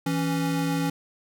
square tone pair together, 165 / 277.5 Hz, E3 / C#4, +2 / +2 cents, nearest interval major sixth, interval 900 cents, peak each -27 dBFS, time 0.06-0.9 s, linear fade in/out 5 ms, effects none

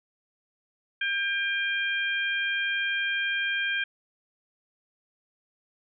harmonic tone, 799 Hz, G5, 33 cents sharp, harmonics 2 / 3 / 4, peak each -27 / -31 / -33 dBFS, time 1.01-3.84 s, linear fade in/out 5 ms, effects none

